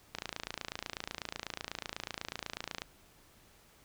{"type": "click train", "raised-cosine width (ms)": 0.2, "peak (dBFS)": -19, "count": 76, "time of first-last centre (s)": [0.15, 2.819], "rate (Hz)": 28.1, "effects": ["pink hiss -62 dBFS RMS until 3.84 s"]}